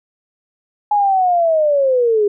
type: linear sweep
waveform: sine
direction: down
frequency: 841 to 401.4 Hz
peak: -11 dBFS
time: 0.91-2.28 s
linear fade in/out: 5 ms
effects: none